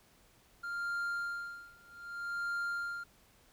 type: tone with tremolo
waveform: triangle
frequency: 1396.9 Hz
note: F6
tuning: in tune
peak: -31 dBFS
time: 0.63-3.04 s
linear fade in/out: 10 ms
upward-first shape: sine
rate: 0.64 Hz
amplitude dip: 95%
effects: pink hiss -65 dBFS RMS until 3.52 s